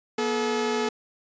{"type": "tone pair together", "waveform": "sawtooth", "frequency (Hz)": [241.1, 430.1], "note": ["B3", "A4"], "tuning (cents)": [-41, -39], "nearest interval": "minor seventh", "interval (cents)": 1002, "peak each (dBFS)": [-25, -21], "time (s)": [0.18, 0.89], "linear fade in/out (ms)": 5, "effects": ["resampled to 16000 Hz"]}